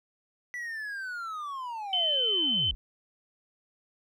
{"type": "linear sweep", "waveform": "triangle", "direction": "down", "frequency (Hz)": [1975.5, 32.7], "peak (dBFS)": -32, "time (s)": [0.54, 2.75], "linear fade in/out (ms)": 0}
{"type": "tone", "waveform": "sine", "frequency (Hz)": 3064, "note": "G7", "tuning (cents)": -40, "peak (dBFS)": -24, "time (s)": [1.93, 2.71], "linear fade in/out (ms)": 2}
{"effects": []}